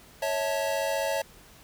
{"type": "chord", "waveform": "square", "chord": "A major", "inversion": "first", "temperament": "equal with one note detuned", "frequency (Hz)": [554.4, 649.4, 880], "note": ["C#5", "E5", "A5"], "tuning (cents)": [0, -26, 0], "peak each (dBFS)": [-30, -31, -34], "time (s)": [0.22, 1.22], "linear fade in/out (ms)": 5, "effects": ["pink hiss -53 dBFS RMS until 1.63 s"]}